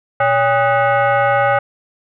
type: tone with frequency modulation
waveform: sine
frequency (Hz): 120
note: B2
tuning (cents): -49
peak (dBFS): -11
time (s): 0.2-1.59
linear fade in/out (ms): 5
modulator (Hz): 685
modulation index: 2.1
effects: none